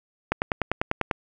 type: click train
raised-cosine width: 0.5 ms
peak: -7 dBFS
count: 9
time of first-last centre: 0.32-1.112 s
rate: 10.1 Hz
effects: none